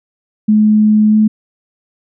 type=tone with pitch glide; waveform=sine; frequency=213.4 to 215.3 Hz; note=G#3 to A3; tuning=+47 to -37 cents; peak=-6 dBFS; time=0.48-1.28 s; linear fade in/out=10 ms; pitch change=+16 cents; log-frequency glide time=1.1-1.16 s; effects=none